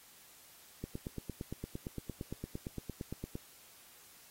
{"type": "click train", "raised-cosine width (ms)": 3, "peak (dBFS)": -26, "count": 23, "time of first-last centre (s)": [0.84, 3.354], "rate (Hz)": 8.75, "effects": ["white hiss -59 dBFS RMS until 4.3 s", "AAC 48 kbps"]}